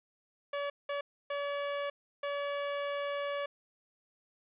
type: tone bursts at uneven times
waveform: sawtooth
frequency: 570 Hz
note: C#5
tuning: 48 cents sharp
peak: -29 dBFS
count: 4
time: 0.53-0.7 / 0.89-1.01 / 1.3-1.9 / 2.23-3.46 s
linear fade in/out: 5 ms
effects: resampled to 8000 Hz + 11-bit